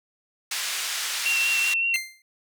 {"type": "band-pass noise", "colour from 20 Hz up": "pink", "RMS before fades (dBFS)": -29, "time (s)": [0.51, 1.74], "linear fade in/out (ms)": 5, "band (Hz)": [2000, 9800], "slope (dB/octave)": 12}
{"type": "tone with vibrato", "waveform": "sine", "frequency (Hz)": 2727, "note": "F7", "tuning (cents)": -42, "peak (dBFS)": -21, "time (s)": [1.26, 1.96], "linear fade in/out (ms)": 0, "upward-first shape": "sine", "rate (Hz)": 5.3, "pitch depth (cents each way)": 19}
{"type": "tone with exponential decay", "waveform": "sawtooth", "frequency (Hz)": 2093, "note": "C7", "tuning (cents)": 0, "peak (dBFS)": -18, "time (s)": [1.94, 2.22], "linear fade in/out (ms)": 2, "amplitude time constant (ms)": 60}
{"effects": []}